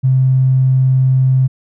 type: tone with tanh clipping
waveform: triangle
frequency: 130.81 Hz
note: C3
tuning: in tune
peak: -8 dBFS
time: 0.03-1.48 s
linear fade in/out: 20 ms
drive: 3 dB
effects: none